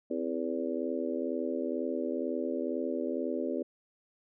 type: harmonic tone with a mistuned harmonic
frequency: 82.1 Hz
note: E2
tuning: 6 cents flat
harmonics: 3 / 4 / 5 / 6 / 7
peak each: -35 / -36 / -37 / -38 / -38 dBFS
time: 0.1-3.63 s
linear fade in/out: 10 ms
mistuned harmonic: 3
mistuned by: +85 cents
effects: none